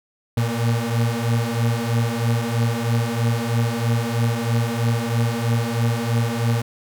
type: beating tone pair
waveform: 35% pulse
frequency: 115.2 / 118.3 Hz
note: A#2 / A#2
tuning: -20 / +26 cents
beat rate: 3.1 Hz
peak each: -20 dBFS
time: 0.37-6.62 s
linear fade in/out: 5 ms
effects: none